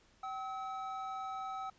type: tone pair together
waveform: triangle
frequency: 768 / 1288 Hz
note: G5 / E6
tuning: -36 / -41 cents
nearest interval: major sixth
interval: 895 cents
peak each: -39 / -40 dBFS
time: 0.23-1.7 s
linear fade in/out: 5 ms
effects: pink hiss -67 dBFS RMS until 1.78 s + resampled to 16000 Hz